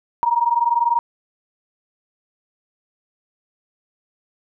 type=tone pair together; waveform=sine; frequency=934 / 954.2 Hz; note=A#5 / A#5; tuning=+3 / +40 cents; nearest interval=unison; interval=37 cents; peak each=-18 dBFS; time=0.23-0.99 s; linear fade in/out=0 ms; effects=none